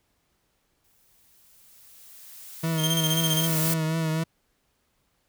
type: noise with exponential growth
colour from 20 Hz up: blue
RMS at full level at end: -26 dBFS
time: 0.84-3.74 s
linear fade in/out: 5 ms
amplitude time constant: 630 ms
type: tone with vibrato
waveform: 40% pulse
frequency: 160.4 Hz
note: E3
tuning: 47 cents flat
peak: -23 dBFS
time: 2.63-4.24 s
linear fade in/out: 10 ms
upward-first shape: triangle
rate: 3.9 Hz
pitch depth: 44 cents each way
type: tone with tremolo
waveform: sawtooth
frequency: 3179 Hz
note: G7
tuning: 24 cents sharp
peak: -20 dBFS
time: 2.77-3.48 s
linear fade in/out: 50 ms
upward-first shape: square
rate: 15 Hz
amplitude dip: 65%
effects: pink hiss -71 dBFS RMS until 5.28 s